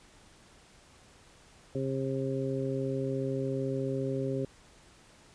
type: harmonic tone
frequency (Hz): 133.9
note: C3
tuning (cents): +40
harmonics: 1 / 2 / 3 / 4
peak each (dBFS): -34 / -35 / -34 / -37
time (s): 1.75-4.45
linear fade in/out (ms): 2
effects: pink hiss -58 dBFS RMS until 5.34 s + resampled to 22050 Hz